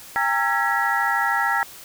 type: tone cluster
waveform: sine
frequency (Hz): 801 / 914 / 1347 / 1663 / 1928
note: G5 / A#5 / E6 / G#6 / B6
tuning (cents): +37 / -34 / +37 / +2 / -42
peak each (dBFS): -25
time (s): 0.16-1.63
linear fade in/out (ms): 0
effects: white hiss -42 dBFS RMS until 1.84 s